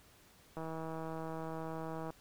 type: click train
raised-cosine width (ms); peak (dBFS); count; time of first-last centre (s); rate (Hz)
1; -29; 248; 0.57-2.104; 161
effects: pink hiss -63 dBFS RMS until 2.2 s